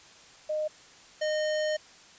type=tone pair in turn; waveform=sine / square; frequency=614 / 614 Hz; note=D#5 / D#5; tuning=-23 / -23 cents; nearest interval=unison; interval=0 cents; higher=neither; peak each=-27 dBFS; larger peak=neither; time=0.49-0.68 / 1.21-1.77 s; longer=second; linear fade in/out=10 ms; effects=white hiss -53 dBFS RMS until 2.18 s + resampled to 16000 Hz